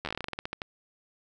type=slowing click train; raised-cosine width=0.3 ms; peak=-17 dBFS; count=16; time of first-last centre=0.05-0.618 s; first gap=11 ms; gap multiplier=1.16; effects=none